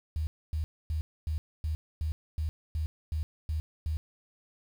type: tone bursts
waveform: sine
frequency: 77.78 Hz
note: D#2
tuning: in tune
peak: -28 dBFS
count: 11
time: 0.16-3.97 s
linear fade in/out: 0 ms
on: 110 ms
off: 260 ms
effects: 9-bit